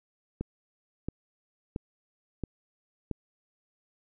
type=click train; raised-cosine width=3 ms; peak=-19 dBFS; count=5; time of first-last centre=0.41-3.113 s; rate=1.48 Hz; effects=none